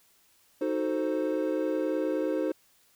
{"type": "chord", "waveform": "triangle", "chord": "D# diminished seventh", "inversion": "none", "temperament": "equal", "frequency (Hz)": [311.1, 370, 440, 523.3], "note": ["D#4", "F#4", "A4", "C5"], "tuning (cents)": [0, 0, 0, 0], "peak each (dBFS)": [-28, -32, -32, -29], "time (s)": [0.61, 2.52], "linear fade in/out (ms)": 5, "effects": ["white hiss -64 dBFS RMS until 2.95 s"]}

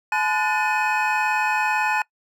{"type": "tone cluster", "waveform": "triangle", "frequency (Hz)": [853, 1015, 1465, 1773, 2521], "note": ["G#5", "B5", "F#6", "A6", "D#7"], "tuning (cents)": [46, 47, -18, 13, 22], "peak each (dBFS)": [-21, -27, -25, -26, -24], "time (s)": [0.12, 2.02], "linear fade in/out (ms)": 2, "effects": ["noise-tail reverb RT60 0.1 s tail -23 dB re dry"]}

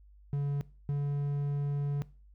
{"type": "tone pair in turn", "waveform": "triangle", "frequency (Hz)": [142.3, 143.12], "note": ["C#3", "D3"], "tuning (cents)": [46, -44], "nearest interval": "unison", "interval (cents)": 10, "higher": "second", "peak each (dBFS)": -26, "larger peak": "neither", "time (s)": [[0.33, 0.61], [0.89, 2.02]], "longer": "second", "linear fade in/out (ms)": 0, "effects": ["noise-tail reverb RT60 0.4 s tail -21 dB re dry", "added 50 Hz sine -54 dBFS peak until 2.34 s"]}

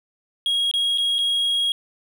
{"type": "tone with dropouts", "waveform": "triangle", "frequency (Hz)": 3289, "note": "G#7", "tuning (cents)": -18, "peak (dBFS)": -17, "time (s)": [0.46, 1.72], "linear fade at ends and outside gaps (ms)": 1, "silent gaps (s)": [[0.713, 0.738], [0.976, 0.982], [1.184, 1.188]], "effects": []}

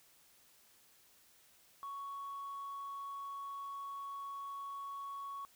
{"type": "tone", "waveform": "sine", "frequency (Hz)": 1113, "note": "C#6", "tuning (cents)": 7, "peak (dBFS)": -40, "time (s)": [1.83, 5.45], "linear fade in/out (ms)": 0, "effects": ["tanh soft clip ceiling -39 dBFS", "white hiss -66 dBFS RMS until 5.55 s"]}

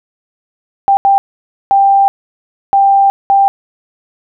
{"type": "tone bursts at uneven times", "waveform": "sine", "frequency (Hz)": 790, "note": "G5", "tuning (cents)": 13, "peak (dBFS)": -5, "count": 5, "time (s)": [[0.88, 0.97], [1.05, 1.18], [1.71, 2.08], [2.73, 3.1], [3.3, 3.48]], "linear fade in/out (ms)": 0, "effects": []}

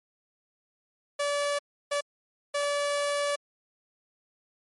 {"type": "tone bursts at uneven times", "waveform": "sawtooth", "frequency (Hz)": 576, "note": "D5", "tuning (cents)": -34, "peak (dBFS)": -22, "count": 3, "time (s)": [[1.19, 1.59], [1.91, 2.01], [2.54, 3.36]], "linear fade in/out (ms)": 10, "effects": ["MP3 48 kbps"]}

